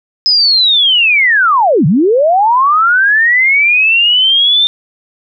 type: linear two-way sweep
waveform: sine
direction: down then up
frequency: 5120 to 130.81 to 3610 Hz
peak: -6 dBFS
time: 0.26-4.67 s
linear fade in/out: 0 ms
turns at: 1.86 s
effects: none